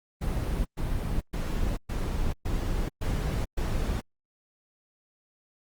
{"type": "noise bursts", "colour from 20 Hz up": "brown", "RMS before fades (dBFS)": -28, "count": 7, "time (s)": [0.21, 4.01], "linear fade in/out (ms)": 10, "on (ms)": 440, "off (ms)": 120, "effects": ["Opus 24 kbps"]}